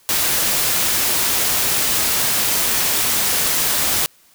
white noise, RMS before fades -18 dBFS, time 0.09-4.06 s, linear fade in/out 0 ms, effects white hiss -53 dBFS RMS until 4.34 s

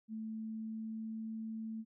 sine tone with pitch glide, 220 to 221.8 Hz, A3 to A3, 0 to +14 cents, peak -39 dBFS, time 0.08-1.85 s, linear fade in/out 50 ms, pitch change +14 cents, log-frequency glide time 0.19-1.34 s, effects none

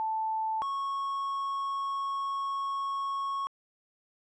sine / triangle tone pair in turn, 880 / 1100.9 Hz, A5 / C#6, 0 / -12 cents, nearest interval major third, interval 388 cents, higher second, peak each -28 dBFS, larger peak neither, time 0-0.62 / 0.62-3.47 s, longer second, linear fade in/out 0 ms, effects resampled to 22050 Hz

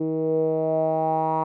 10% pulse tone with low-pass filter sweep, 158.9 Hz, D#3, 37 cents sharp, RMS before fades -23 dBFS, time 0-1.44 s, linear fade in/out 10 ms, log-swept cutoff 370 to 1000 Hz, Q 5.3, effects none

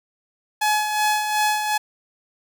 sawtooth tone with tremolo, 848 Hz, G#5, 36 cents sharp, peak -13 dBFS, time 0.61-1.78 s, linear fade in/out 10 ms, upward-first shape sine, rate 2.7 Hz, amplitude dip 50%, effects none

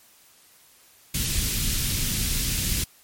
pink band-stop noise, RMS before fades -25 dBFS, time 1.14-2.84 s, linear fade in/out 5 ms, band 180 to 3100 Hz, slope 12 dB/octave, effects white hiss -55 dBFS RMS until 3.03 s + MP3 64 kbps

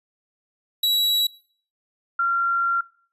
45% pulse / sine tone pair in turn, 3903 / 1377.3 Hz, B7 / F6, -21 / -24 cents, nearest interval octave + tritone, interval 1803 cents, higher first, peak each -18 dBFS, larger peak neither, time 0.83-1.27 / 2.19-2.81 s, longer second, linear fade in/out 5 ms, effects noise-tail reverb RT60 0.5 s tail -22 dB re dry + resampled to 32000 Hz

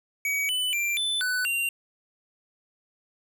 square tone with pitch steps, 2265 / 2998 / 2364 / 3513 / 1496 / 2769 Hz, C#7 / F#7 / D7 / A7 / F#6 / F7, +37 / +22 / +11 / -3 / +19 / -15 cents, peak -25 dBFS, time 0.25-1.69 s, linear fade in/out 2 ms, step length 240 ms, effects none

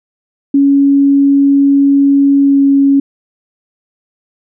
sine tone with pitch glide, 279 to 277.1 Hz, C#4 to C#4, +11 to -1 cents, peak -5 dBFS, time 0.54-3 s, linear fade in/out 5 ms, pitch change -12 cents, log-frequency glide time 2.41-2.61 s, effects none

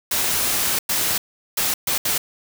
white noise bursts at uneven times, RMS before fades -21 dBFS, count 5, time 0.11-0.79 / 0.89-1.18 / 1.57-1.74 / 1.87-1.98 / 2.05-2.18 s, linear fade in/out 5 ms, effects none

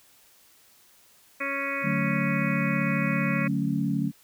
harmonic tone, 277.2 Hz, C#4, in tune, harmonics 1 / 2 / 4 / 5 / 6 / 7 / 8 / 9, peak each -37 / -35 / -36 / -37 / -38 / -34 / -34 / -34 dBFS, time 1.4-3.48 s, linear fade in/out 10 ms
sine chord, D major seventh, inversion none, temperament equal, 146.83 / 185 / 220 / 277.2 Hz, D3 / F#3 / A3 / C#4, 0 / 0 / 0 / 0 cents, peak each -29 dBFS, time 1.82-4.12 s, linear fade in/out 50 ms
effects white hiss -58 dBFS RMS until 4.23 s

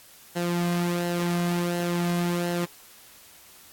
sawtooth tone with flanger, 174 Hz, F3, 6 cents flat, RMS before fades -26 dBFS, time 0.35-2.66 s, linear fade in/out 20 ms, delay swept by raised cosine 0.84 to 2.24 ms, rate 1.4 Hz, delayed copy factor -0.55, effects white hiss -51 dBFS RMS until 3.72 s + AAC 64 kbps

